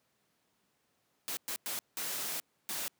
white noise bursts at uneven times, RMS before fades -37 dBFS, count 5, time 1.28-1.37 / 1.48-1.56 / 1.66-1.79 / 1.97-2.4 / 2.69-2.88 s, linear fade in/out 0 ms, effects pink hiss -75 dBFS RMS until 2.99 s + high-pass 150 Hz 12 dB/octave

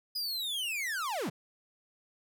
45% pulse linear sweep, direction down, 5010 to 116.54 Hz, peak -32 dBFS, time 0.15-1.3 s, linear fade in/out 10 ms, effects none

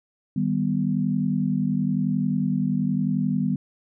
sine chord, Eb augmented, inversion none, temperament equal with one note detuned, 155.03 / 196 / 246.9 Hz, Eb3 / G3 / B3, -6 / 0 / 0 cents, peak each -26 / -24 / -25 dBFS, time 0.36-3.56 s, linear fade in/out 5 ms, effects none

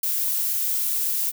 violet noise with ADSR envelope, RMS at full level -21 dBFS, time 0.03-1.32 s, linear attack 4 ms, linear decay 4 ms, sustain -3 dB, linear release 29 ms, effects none

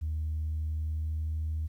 sine tone with pitch glide, 77.78 to 78.41 Hz, D#2 to D#2, 0 to +14 cents, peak -28 dBFS, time 0.01-1.68 s, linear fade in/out 20 ms, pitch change +14 cents, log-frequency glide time 0.63-1.31 s, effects tanh soft clip ceiling -26 dBFS + 11-bit

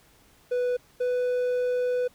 triangle tone pair in turn, 493.9 / 496.3 Hz, B4 / B4, 0 / +8 cents, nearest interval unison, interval 8 cents, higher second, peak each -21 / -21 dBFS, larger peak neither, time 0.51-0.77 / 1-2.08 s, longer second, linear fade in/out 10 ms, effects pink hiss -59 dBFS RMS until 2.14 s

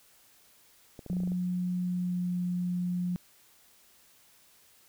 clicks, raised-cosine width 2 ms, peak -30 dBFS, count 9, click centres 0.992 / 1.063 / 1.099 / 1.131 / 1.168 / 1.203 / 1.235 / 1.275 / 1.319 s
sine tone with pitch glide, 179.9 to 178.35 Hz, F#3 to F3, -48 to +37 cents, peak -28 dBFS, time 1.1-3.16 s, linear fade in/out 0 ms, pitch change -15 cents, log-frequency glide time 1.8-2.33 s
effects white hiss -61 dBFS RMS until 4.88 s

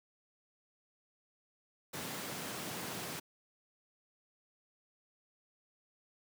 pink high-pass noise, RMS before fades -42 dBFS, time 1.93-3.2 s, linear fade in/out 10 ms, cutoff 120 Hz, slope 24 dB/octave, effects none

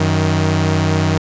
sawtooth tone pair together, 93.4 / 157.08 Hz, F#2 / D#3, +17 / +17 cents, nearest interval major sixth, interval 900 cents, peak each -12 dBFS, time 0-1.18 s, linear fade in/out 5 ms, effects resampled to 16000 Hz

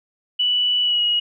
sine tone with pitch glide, 2960 to 2899 Hz, F#7 to F#7, 0 to -36 cents, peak -16 dBFS, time 0.39-1.2 s, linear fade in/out 10 ms, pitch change -36 cents, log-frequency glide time 0.82-1.02 s, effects none

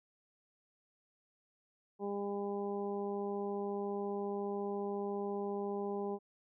harmonic tone, 201.6 Hz, G3, 49 cents sharp, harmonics 1 / 2 / 3 / 4 / 5, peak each -41 / -37 / -48 / -44 / -50 dBFS, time 1.99-6.19 s, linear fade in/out 50 ms, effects none

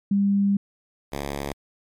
sine / 5% pulse tone pair in turn, 199.7 / 70.6 Hz, G3 / C#2, +32 / +32 cents, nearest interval octave + tritone, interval 1800 cents, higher first, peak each -17 dBFS, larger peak neither, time 0.11-0.57 / 1.12-1.53 s, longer first, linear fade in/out 5 ms, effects MP3 96 kbps

